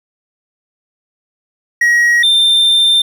triangle tone pair in turn, 1900 / 3587 Hz, A#6 / A7, +33 / +33 cents, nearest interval major seventh, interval 1100 cents, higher second, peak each -6 dBFS, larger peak neither, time 1.81-2.23 / 2.23-3.02 s, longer second, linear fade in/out 5 ms, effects none

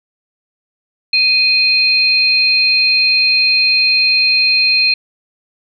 sine tone pair together, 2489 / 4190 Hz, D#7 / C8, 0 / +2 cents, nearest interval major sixth, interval 902 cents, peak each -12 dBFS, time 1.13-4.94 s, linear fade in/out 5 ms, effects none

